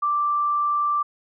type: tone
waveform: sine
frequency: 1174.7 Hz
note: D6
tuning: in tune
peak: -19 dBFS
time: 0.02-1.03 s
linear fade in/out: 10 ms
effects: none